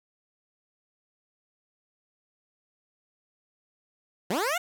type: linear sweep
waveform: 15% pulse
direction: up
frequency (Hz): 158.2 to 740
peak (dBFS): -19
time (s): 4.3-4.58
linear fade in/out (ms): 5
effects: none